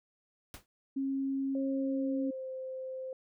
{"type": "noise with exponential decay", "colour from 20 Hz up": "pink", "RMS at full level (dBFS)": -42, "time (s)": [0.54, 0.66], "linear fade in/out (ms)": 1, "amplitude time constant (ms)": 26}
{"type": "tone", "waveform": "sine", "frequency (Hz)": 271, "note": "C#4", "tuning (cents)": -39, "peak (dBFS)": -30, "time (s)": [0.96, 2.31], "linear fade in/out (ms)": 10}
{"type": "tone with pitch glide", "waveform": "sine", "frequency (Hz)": [540, 521], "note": ["C#5", "C5"], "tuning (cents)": [-45, -7], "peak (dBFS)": -37, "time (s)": [1.55, 3.13], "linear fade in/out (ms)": 2, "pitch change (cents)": -62, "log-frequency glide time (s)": [1.66, 2.51]}
{"effects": []}